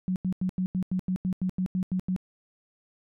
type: tone bursts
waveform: sine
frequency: 184.7 Hz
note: F#3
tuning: 3 cents flat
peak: -24 dBFS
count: 13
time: 0.08-2.163 s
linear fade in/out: 0 ms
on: 79 ms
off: 88 ms
effects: none